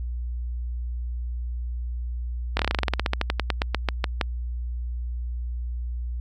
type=slowing click train; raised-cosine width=0.3 ms; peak=-6 dBFS; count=23; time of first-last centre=2.57-4.212 s; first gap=23 ms; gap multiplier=1.1; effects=added 60 Hz sine -27 dBFS peak until 6.2 s